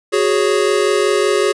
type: chord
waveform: square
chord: F# suspended second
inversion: none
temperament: equal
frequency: 370 / 415.3 / 554.4 Hz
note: F#4 / G#4 / C#5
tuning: 0 / 0 / 0 cents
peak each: -18 / -16 / -21 dBFS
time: 0.12-1.53 s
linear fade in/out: 20 ms
effects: resampled to 24000 Hz